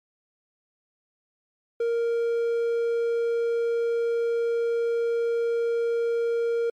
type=tone; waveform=triangle; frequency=466.2 Hz; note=A#4; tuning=in tune; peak=-20 dBFS; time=1.8-6.7 s; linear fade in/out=5 ms; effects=MP3 64 kbps